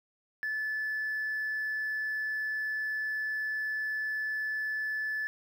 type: tone with hard clipping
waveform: triangle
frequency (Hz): 1736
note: A6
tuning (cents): -24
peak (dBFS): -30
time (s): 0.43-5.27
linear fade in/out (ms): 0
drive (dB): 2
effects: none